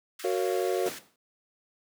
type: high-pass noise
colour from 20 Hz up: pink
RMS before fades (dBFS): -43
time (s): 0.19-0.99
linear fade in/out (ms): 5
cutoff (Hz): 1300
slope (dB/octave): 48
type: chord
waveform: triangle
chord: Gb major seventh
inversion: none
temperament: just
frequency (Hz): 370 / 462.5 / 555 / 693.7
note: Gb4 / Bb4 / Db5 / F5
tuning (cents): 0 / -14 / +2 / -12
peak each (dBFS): -26 / -29 / -31 / -32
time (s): 0.24-0.89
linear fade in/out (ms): 5
type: noise with exponential decay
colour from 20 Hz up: pink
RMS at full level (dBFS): -33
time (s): 0.86-1.16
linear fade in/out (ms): 2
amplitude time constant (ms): 64
effects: high-pass 200 Hz 12 dB/octave